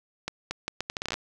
accelerating click train, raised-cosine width 0.2 ms, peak -13 dBFS, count 13, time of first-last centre 0.28-1.141 s, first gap 230 ms, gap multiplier 0.74, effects none

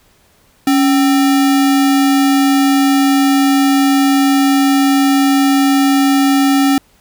sine tone with sample-and-hold, 277.2 Hz, C#4, in tune, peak -8 dBFS, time 0.67-6.78 s, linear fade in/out 2 ms, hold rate 1050 Hz, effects pink hiss -52 dBFS RMS until 7 s

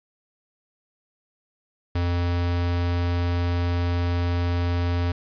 square tone, 87.31 Hz, F2, in tune, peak -22 dBFS, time 1.95-5.12 s, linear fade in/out 5 ms, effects resampled to 11025 Hz + 8-bit

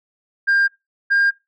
sine tone pair in turn, 1600 / 1607.8 Hz, G6 / G6, +35 / +43 cents, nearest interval unison, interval 8 cents, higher second, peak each -11 dBFS, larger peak neither, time 0.47-0.68 / 1.1-1.31 s, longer neither, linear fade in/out 20 ms, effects noise-tail reverb RT60 0.2 s tail -19 dB re dry + tanh soft clip ceiling -11 dBFS

